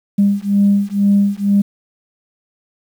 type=beating tone pair; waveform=sine; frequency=200 / 202.1 Hz; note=G3 / G#3; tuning=+35 / -47 cents; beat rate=2.1 Hz; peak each=-13 dBFS; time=0.18-1.62 s; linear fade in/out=10 ms; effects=tanh soft clip ceiling -4 dBFS + 7-bit